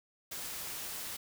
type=noise; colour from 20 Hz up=white; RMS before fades=-41 dBFS; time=0.31-1.17 s; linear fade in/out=10 ms; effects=none